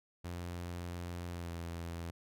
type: tone with pitch glide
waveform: sawtooth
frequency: 87.3 to 84.67 Hz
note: F2 to E2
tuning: 0 to +47 cents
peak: -36 dBFS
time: 0.24-2.11 s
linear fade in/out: 10 ms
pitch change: -53 cents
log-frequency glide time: 1.3-1.53 s
effects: none